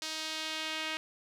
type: tone with band-pass filter sweep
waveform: sawtooth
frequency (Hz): 314.7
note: D#4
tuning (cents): +20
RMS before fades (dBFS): -37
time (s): 0.02-0.97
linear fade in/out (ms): 0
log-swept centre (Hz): 4700 to 2700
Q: 1.5
effects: none